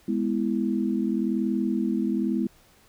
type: chord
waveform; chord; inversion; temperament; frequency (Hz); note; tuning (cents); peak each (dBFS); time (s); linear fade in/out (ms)
sine; E major; first; equal with one note detuned; 207.7 / 248.8 / 329.6; G#3 / B3 / E4; 0 / +13 / 0; -26 / -27 / -28; 0.08-2.47; 5
effects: pink hiss -58 dBFS RMS until 2.88 s